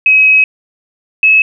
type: tone pair in turn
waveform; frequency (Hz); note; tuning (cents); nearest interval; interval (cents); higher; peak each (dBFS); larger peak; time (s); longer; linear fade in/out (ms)
sine; 2549 / 2583; D#7 / E7; +41 / -36; unison; 23; second; -4; neither; 0.06-0.44 / 1.23-1.42; first; 2
effects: none